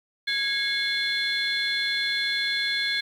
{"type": "tone cluster", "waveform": "sine", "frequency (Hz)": [1650, 2174, 3445, 4158], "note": ["G#6", "C#7", "A7", "C8"], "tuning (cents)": [-12, -34, -37, -12], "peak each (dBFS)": -28, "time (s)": [0.27, 3.01], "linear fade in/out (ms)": 10, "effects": ["tanh soft clip ceiling -17 dBFS", "9-bit"]}